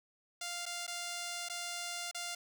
5% pulse tone with dropouts, 698.5 Hz, F5, in tune, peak -27 dBFS, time 0.41-2.35 s, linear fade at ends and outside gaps 5 ms, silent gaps 0.656-0.662 / 0.867-0.877 / 1.487-1.497 / 2.113-2.146 s, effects none

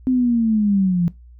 sine linear sweep, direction down, 260 to 168.8 Hz, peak -14 dBFS, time 0.07-1.08 s, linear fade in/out 0 ms, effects noise-tail reverb RT60 0.2 s tail -19 dB re dry + added 60 Hz sine -41 dBFS peak until 1.39 s

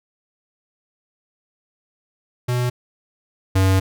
square tone pair in turn, 123.47 / 95.19 Hz, B2 / F#2, 0 / +50 cents, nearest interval perfect fourth, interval 450 cents, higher first, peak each -19 / -14 dBFS, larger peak second, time 2.48-2.7 / 3.55-3.8 s, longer second, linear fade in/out 10 ms, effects none

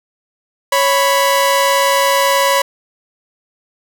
sawtooth tone pair together, 553.8 / 989 Hz, C#5 / B5, -2 / +2 cents, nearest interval minor seventh, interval 1004 cents, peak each -10 dBFS, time 0.72-2.62 s, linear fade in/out 5 ms, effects none

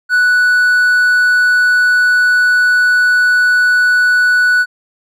triangle tone, 1480 Hz, F#6, in tune, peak -6 dBFS, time 0.09-4.66 s, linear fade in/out 50 ms, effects none

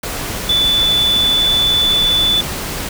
sine tone in noise, 3483 Hz, A7, 18 cents flat, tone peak -11 dBFS, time 0.49-2.41 s, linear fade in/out 5 ms, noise pink, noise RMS -23 dBFS, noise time 0.03-2.89 s, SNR +9 dB, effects none

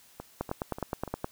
two click trains, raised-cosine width 1 ms, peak -16 / -24 dBFS, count 9 / 4, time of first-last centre 0.41-1.244 / 0.2-1.077 s, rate 9.59 / 3.42 Hz, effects white hiss -58 dBFS RMS until 1.31 s

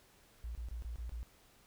sine tone bursts, 58.2 Hz, A#1, 2 cents flat, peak -39 dBFS, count 6, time 0.44-1.23 s, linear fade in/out 0 ms, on 110 ms, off 26 ms, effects pink hiss -65 dBFS RMS until 1.66 s

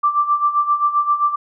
sine tone with tremolo, 1174.7 Hz, D6, in tune, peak -11 dBFS, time 0.03-1.36 s, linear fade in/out 10 ms, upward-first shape sine, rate 7.6 Hz, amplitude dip 75%, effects none

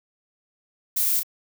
violet noise with echo, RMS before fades -23 dBFS, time 0.96-1.2 s, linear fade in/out 10 ms, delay 33 ms, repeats 1, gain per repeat -5 dB, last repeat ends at 1.233 s, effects none

